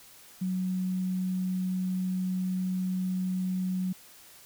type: tone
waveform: sine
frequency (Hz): 185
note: F#3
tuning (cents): 0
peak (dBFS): -27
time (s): 0.41-3.93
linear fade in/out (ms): 10
effects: white hiss -53 dBFS RMS until 4.45 s